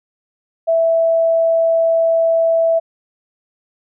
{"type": "tone", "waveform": "sine", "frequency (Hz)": 659, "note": "E5", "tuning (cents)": -1, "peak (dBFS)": -11, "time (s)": [0.67, 2.8], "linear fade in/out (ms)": 20, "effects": []}